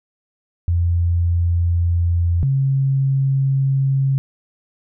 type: tone pair in turn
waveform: sine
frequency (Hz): 86 / 135.61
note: F2 / C#3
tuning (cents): -26 / -38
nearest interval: minor sixth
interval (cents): 788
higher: second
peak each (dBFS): -14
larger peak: neither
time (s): 0.68-2.43 / 2.43-4.18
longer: neither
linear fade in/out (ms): 0
effects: none